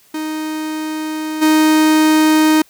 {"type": "tone with level steps", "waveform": "45% pulse", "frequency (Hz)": 311.1, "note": "D#4", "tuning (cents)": 0, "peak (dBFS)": [-20, -9], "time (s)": [0.14, 2.62], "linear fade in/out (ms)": 5, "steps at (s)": 1.41, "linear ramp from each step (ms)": 20, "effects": ["white hiss -51 dBFS RMS until 2.69 s"]}